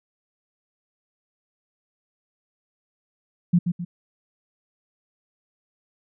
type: tone with echo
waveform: sine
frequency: 174.61 Hz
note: F3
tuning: in tune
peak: -13 dBFS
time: 3.53-3.59 s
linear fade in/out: 10 ms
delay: 130 ms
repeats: 2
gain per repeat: -7 dB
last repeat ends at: 3.85 s
effects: none